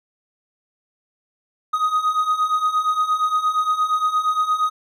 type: beating tone pair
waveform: triangle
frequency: 1244.5 / 1253.1 Hz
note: D#6 / D#6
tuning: 0 / +12 cents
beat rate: 8.6 Hz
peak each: -21 / -17 dBFS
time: 1.73-4.7 s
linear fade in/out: 10 ms
effects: none